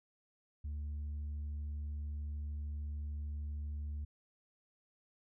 sine tone, 73.9 Hz, D2, 11 cents sharp, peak -35 dBFS, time 0.64-4.05 s, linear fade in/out 10 ms, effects tanh soft clip ceiling -37 dBFS

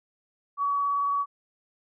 sine tone with vibrato, 1133 Hz, C#6, 37 cents sharp, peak -23 dBFS, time 0.57-1.26 s, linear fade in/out 50 ms, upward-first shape sine, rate 18 Hz, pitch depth 10 cents each way, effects none

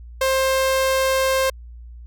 sawtooth tone, 529 Hz, C5, 19 cents sharp, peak -13 dBFS, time 0.21-1.5 s, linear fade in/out 5 ms, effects added 59 Hz sine -36 dBFS peak until 2.06 s

